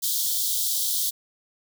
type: high-pass noise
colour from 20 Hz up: white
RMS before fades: -25 dBFS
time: 0.02-1.11 s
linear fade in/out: 20 ms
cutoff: 3200 Hz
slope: 96 dB/octave
effects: none